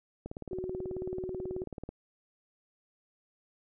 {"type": "click train", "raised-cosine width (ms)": 2, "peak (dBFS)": -26, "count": 31, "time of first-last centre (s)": [0.26, 1.89], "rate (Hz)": 18.4}
{"type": "tone", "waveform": "sine", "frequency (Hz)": 370, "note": "F#4", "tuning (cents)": 0, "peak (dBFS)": -35, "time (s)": [0.51, 1.64], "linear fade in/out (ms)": 2}
{"effects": []}